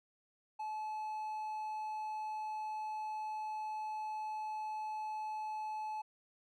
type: tone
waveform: triangle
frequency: 861 Hz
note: A5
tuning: 38 cents flat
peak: -36 dBFS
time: 0.59-6.02 s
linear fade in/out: 10 ms
effects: none